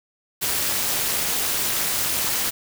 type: noise with amplitude modulation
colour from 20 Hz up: white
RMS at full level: -20 dBFS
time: 0.41-2.51 s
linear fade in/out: 20 ms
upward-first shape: sine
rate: 265 Hz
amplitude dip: 75%
effects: none